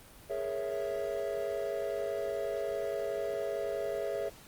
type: chord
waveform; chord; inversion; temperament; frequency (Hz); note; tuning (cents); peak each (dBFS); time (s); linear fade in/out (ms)
triangle; A# half-diminished seventh; third; equal; 415.3 / 466.2 / 554.4 / 659.3; G#4 / A#4 / C#5 / E5; 0 / 0 / 0 / 0; -35 / -39 / -35 / -35; 0.29-4.3; 20
effects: pink hiss -54 dBFS RMS until 4.47 s + Opus 24 kbps